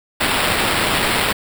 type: noise with sample-and-hold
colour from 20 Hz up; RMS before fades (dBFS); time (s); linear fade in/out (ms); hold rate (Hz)
white; -18; 0.2-1.33; 10; 6300
effects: none